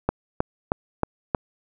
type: click train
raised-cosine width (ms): 1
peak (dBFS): -6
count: 5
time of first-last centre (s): 0.09-1.348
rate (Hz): 3.18
effects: none